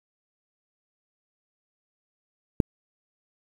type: click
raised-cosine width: 3 ms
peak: -6 dBFS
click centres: 2.602 s
effects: 7-bit